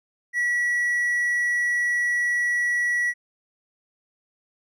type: tone with hard clipping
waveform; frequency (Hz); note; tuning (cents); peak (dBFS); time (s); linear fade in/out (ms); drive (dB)
triangle; 1937; B6; -34; -21; 0.33-3.14; 50; 5
effects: none